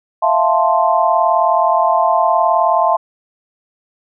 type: chord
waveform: sine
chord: F major seventh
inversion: third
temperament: equal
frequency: 659.3 / 698.5 / 880 / 1046.5 Hz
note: E5 / F5 / A5 / C6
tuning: 0 / 0 / 0 / 0 cents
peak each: -16 dBFS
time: 0.22-2.97 s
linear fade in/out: 10 ms
effects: none